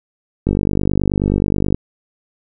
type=click train; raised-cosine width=3 ms; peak=-3 dBFS; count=64; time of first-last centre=0.47-1.745 s; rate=49.4 Hz; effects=none